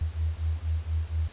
sine beating tone pair, 77.78 / 81.98 Hz, D#2 / E2, 0 / -9 cents, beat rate 4.2 Hz, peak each -29 dBFS, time 0.01-1.28 s, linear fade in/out 5 ms, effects pink hiss -50 dBFS RMS until 1.32 s + resampled to 8000 Hz

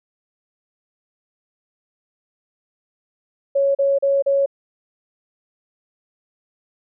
sine tone bursts, 554.4 Hz, C#5, in tune, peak -14 dBFS, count 4, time 3.55-4.461 s, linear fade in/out 10 ms, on 200 ms, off 37 ms, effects none

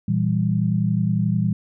sine chord, E diminished, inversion second, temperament equal, 116.54 / 164.81 / 196 Hz, Bb2 / E3 / G3, 0 / 0 / 0 cents, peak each -22 dBFS, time 0.08-1.53 s, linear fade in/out 5 ms, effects none

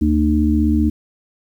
harmonic tone, 75.8 Hz, D#2, 45 cents flat, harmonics 1 / 3 / 4, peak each -17 / -17 / -17 dBFS, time 0.01-0.9 s, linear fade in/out 10 ms, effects 8-bit

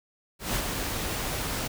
pink noise with ADSR envelope, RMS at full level -27 dBFS, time 0.39-1.68 s, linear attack 160 ms, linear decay 62 ms, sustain -4 dB, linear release 13 ms, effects none

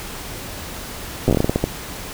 slowing click train, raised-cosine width 2 ms, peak -3 dBFS, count 12, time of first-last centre 1.28-1.64 s, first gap 8 ms, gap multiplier 1.26, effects pink hiss -32 dBFS RMS until 2.13 s

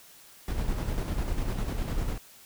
brown noise with tremolo, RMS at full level -28 dBFS, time 0.48-2.18 s, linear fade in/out 2 ms, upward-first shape square, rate 10 Hz, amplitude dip 40%, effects white hiss -53 dBFS RMS until 2.45 s

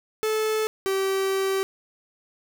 45% pulse tone pair in turn, 434.7 / 386.4 Hz, A4 / G4, -21 / -25 cents, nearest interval major second, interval 204 cents, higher first, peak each -22 / -22 dBFS, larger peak neither, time 0.23-0.67 / 0.86-1.63 s, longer second, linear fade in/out 0 ms, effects none

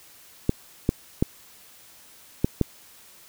clicks, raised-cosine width 3 ms, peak -6 dBFS, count 5, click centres 0.494 / 0.891 / 1.225 / 2.445 / 2.613 s, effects white hiss -51 dBFS RMS until 3.28 s

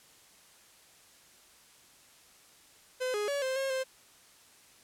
45% pulse tone with pitch steps, 510 / 416.4 / 567 / 523 / 539 / 524 Hz, C5 / G#4 / C#5 / C5 / C#5 / C5, -44 / +5 / +39 / -1 / -49 / +2 cents, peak -30 dBFS, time 3-3.84 s, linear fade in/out 20 ms, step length 140 ms, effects white hiss -59 dBFS RMS until 4.83 s + low-pass 11000 Hz 12 dB/octave

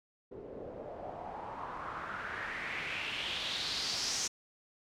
white noise with low-pass filter sweep, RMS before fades -39 dBFS, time 0.31-4.28 s, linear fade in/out 10 ms, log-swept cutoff 400 to 6200 Hz, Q 3.6, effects none

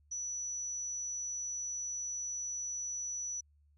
sine tone, 5920 Hz, F#8, in tune, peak -36 dBFS, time 0.11-3.41 s, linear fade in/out 10 ms, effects added 73 Hz sine -64 dBFS peak until 3.77 s

